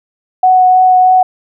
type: tone with vibrato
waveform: sine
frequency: 740 Hz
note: F#5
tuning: in tune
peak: -4 dBFS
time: 0.43-1.23 s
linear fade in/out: 5 ms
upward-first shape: triangle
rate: 3.2 Hz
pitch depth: 10 cents each way
effects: none